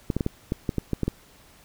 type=clicks; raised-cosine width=3 ms; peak=-11 dBFS; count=10; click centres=0.102 / 0.166 / 0.208 / 0.264 / 0.521 / 0.692 / 0.783 / 0.933 / 1.033 / 1.08 s; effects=pink hiss -54 dBFS RMS until 1.64 s